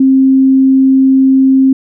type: tone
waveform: sine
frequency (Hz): 265.8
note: C4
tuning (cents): +27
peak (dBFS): -4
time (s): 0-1.73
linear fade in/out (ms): 5
effects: none